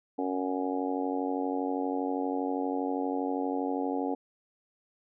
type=harmonic tone; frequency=92.5 Hz; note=F#2; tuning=in tune; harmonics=3 / 4 / 5 / 6 / 7 / 8 / 9; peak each=-31 / -39 / -35 / -41 / -43 / -37 / -38 dBFS; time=0.18-4.15 s; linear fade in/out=10 ms; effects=none